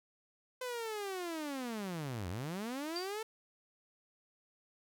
sawtooth linear two-way sweep, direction down then up, 512 to 82.41 to 450.4 Hz, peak -34 dBFS, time 0.61-3.23 s, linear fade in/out 5 ms, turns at 2.29 s
sine tone with exponential decay, 4699 Hz, D8, in tune, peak -35 dBFS, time 2.96-3.19 s, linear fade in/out 1 ms, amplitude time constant 49 ms
effects none

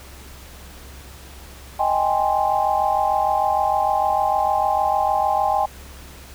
sine chord, Ab major seventh, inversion second, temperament equal with one note detuned, 626.6 / 784 / 830.6 / 1046.5 Hz, Eb5 / G5 / Ab5 / C6, +12 / 0 / 0 / 0 cents, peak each -25 / -20 / -21 / -26 dBFS, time 1.79-5.66 s, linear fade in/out 10 ms, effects added 67 Hz sine -41 dBFS peak until 6.34 s + pink hiss -43 dBFS RMS until 6.34 s

